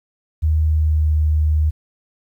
sine tone with pitch glide, 78 to 76.79 Hz, D#2 to D#2, +5 to -22 cents, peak -13 dBFS, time 0.42-1.71 s, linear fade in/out 20 ms, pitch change -27 cents, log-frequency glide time 0.62-1.14 s, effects 9-bit

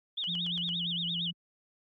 sine tone with vibrato, 3292 Hz, G#7, 16 cents flat, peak -31 dBFS, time 0.17-1.31 s, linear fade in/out 10 ms, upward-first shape sine, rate 8.7 Hz, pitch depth 230 cents each way
click train, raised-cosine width 0.2 ms, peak -30 dBFS, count 5, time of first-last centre 0.24-0.69 s, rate 8.88 Hz
sine tone with pitch glide, 174.61 to 171.91 Hz, F3 to F3, 0 to -27 cents, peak -37 dBFS, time 0.27-1.33 s, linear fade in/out 20 ms, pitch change -27 cents, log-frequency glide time 0.53-1.16 s
effects Opus 48 kbps

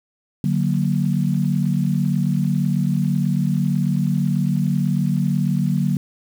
sine chord, D augmented, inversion none, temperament equal, 146.83 / 185 / 233.1 Hz, D3 / F#3 / A#3, 0 / 0 / 0 cents, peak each -20 / -20 / -24 dBFS, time 0.44-5.97 s, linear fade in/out 2 ms, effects 7-bit

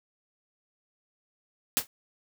white noise with exponential decay, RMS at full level -20 dBFS, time 1.77-1.87 s, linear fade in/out 0 ms, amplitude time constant 20 ms, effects none

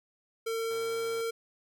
square tone with pitch glide, 453.3 to 457.2 Hz, A#4 to A#4, -48 to -34 cents, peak -31 dBFS, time 0.46-1.31 s, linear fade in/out 10 ms, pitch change +14 cents, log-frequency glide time 0.57-0.96 s
5% pulse tone, 126.1 Hz, B2, 36 cents sharp, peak -39 dBFS, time 0.71-1.21 s, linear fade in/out 0 ms
effects none

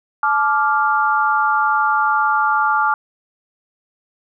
sine chord, D minor, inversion second, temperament equal with one note detuned, 863.4 / 1174.7 / 1396.9 Hz, A5 / D6 / F6, -33 / 0 / 0 cents, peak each -18 dBFS, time 0.23-2.94 s, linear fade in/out 2 ms, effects none

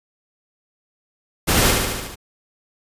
pink noise with echo, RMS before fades -17 dBFS, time 1.47-1.72 s, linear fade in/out 20 ms, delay 73 ms, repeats 6, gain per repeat -3 dB, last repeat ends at 2.158 s, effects resampled to 32000 Hz

